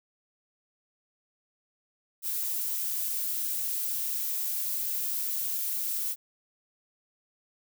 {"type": "noise", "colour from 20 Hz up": "violet", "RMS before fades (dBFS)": -31, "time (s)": [2.22, 6.16], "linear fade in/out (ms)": 50, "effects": []}